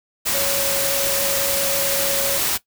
sine tone in noise, 554.4 Hz, C#5, in tune, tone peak -24 dBFS, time 0.33-2.39 s, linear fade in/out 20 ms, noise white, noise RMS -21 dBFS, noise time 0.25-2.58 s, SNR -6 dB, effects noise-tail reverb RT60 0.1 s tail -17 dB re dry

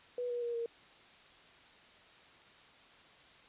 sine tone with pitch steps, 490.6 / 482.2 / 473.9 / 465.7 Hz, B4 / B4 / A#4 / A#4, -12 / -41 / +28 / -2 cents, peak -34 dBFS, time 0.18-0.66 s, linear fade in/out 2 ms, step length 120 ms, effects white hiss -59 dBFS RMS until 3.48 s + resampled to 8000 Hz

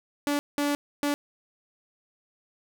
sawtooth tone bursts at uneven times, 288.8 Hz, D4, 29 cents flat, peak -20 dBFS, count 3, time 0.27-0.39 / 0.58-0.75 / 1.03-1.14 s, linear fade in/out 0 ms, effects none

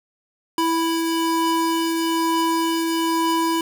square tone pair together, 329.6 / 987.7 Hz, E4 / B5, 0 / 0 cents, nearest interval octave + perfect fifth, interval 1900 cents, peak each -21 / -24 dBFS, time 0.58-3.61 s, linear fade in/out 2 ms, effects none

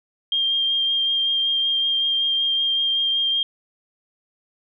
sine tone with vibrato, 3201 Hz, G7, 36 cents sharp, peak -18 dBFS, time 0.32-3.43 s, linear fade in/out 2 ms, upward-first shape sine, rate 5.3 Hz, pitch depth 13 cents each way, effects none

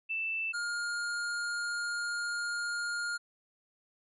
sine / square tone pair in turn, 2653 / 1416.4 Hz, E7 / F6, +10 / +24 cents, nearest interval major seventh, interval 1086 cents, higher first, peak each -31 / -33 dBFS, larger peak first, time 0.09-0.53 / 0.53-3.18 s, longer second, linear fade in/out 20 ms, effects resampled to 24000 Hz

